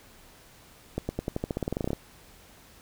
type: accelerating click train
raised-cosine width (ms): 2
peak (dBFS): -15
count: 17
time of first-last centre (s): 0.98-1.932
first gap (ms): 110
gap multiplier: 0.91
effects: pink hiss -54 dBFS RMS until 2.81 s

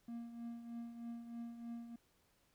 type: tone with tremolo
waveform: triangle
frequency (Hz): 234.1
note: A#3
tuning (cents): +8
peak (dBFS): -40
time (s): 0.08-1.96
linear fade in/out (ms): 5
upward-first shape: triangle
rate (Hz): 3.2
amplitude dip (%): 65
effects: pink hiss -75 dBFS RMS until 2.54 s

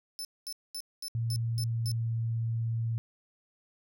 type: tone bursts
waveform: sawtooth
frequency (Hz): 5274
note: E8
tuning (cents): 0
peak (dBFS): -33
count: 7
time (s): 0.19-1.916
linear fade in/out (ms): 0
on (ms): 58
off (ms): 220
type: tone with pitch glide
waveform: sine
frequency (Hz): 115.4 to 114.54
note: A#2 to A#2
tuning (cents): -17 to -30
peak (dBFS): -28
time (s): 1.15-2.98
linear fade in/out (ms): 0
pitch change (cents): -13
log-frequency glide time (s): 1.56-2.16
effects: none

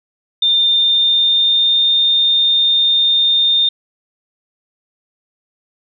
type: tone with pitch glide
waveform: sine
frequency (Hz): 3608 to 3635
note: A7 to A#7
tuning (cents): +43 to -44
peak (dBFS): -10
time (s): 0.42-3.69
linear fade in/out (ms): 5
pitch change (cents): +13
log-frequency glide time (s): 0.6-1.9
effects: none

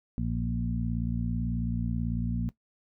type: harmonic tone with a mistuned harmonic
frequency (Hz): 58.27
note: A#1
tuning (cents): 0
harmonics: 1 / 2 / 3 / 4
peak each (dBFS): -33 / -33 / -33 / -33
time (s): 0.18-2.49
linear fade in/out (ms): 0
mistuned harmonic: 1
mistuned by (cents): +32
effects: noise-tail reverb RT60 0.1 s tail -17 dB re dry

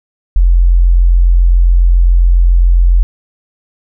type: tone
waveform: sine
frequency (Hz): 43.65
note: F1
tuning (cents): 0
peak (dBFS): -4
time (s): 0.36-3.03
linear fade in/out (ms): 0
effects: none

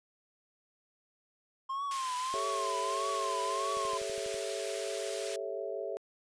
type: tone with vibrato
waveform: triangle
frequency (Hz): 1060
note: C6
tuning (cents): +22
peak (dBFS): -31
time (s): 1.69-3.98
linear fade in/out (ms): 10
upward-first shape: triangle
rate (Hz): 1.6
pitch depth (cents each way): 120
type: high-pass noise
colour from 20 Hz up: pink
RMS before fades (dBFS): -42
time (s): 1.91-5.36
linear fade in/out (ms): 2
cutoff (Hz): 2000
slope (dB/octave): 12
type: chord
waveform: sine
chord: A dominant seventh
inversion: third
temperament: equal with one note detuned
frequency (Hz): 394.5 / 440 / 554.4 / 659.3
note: G4 / A4 / C#5 / E5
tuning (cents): +11 / 0 / 0 / 0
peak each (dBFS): -40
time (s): 2.34-5.97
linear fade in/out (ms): 0
type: click train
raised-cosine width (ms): 3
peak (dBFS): -40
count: 8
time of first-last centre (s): 3.77-4.344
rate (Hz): 12.2
effects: resampled to 22050 Hz

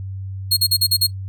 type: tone bursts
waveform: sawtooth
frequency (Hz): 4288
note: C8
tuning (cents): +42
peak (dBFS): -10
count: 6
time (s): 0.51-1.07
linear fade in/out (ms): 10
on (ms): 60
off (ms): 40
effects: noise-tail reverb RT60 0.1 s tail -17 dB re dry + added 96 Hz sine -26 dBFS peak until 1.28 s

